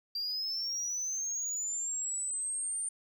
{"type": "linear sweep", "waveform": "sine", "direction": "up", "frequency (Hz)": [4699, 8990], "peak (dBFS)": -30, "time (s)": [0.15, 2.89], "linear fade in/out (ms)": 5, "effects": ["tanh soft clip ceiling -31 dBFS", "11-bit"]}